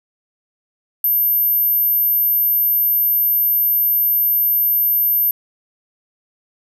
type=tone; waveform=sine; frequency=12990 Hz; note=G#9; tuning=39 cents flat; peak=-13 dBFS; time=1.04-5.31 s; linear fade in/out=2 ms; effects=none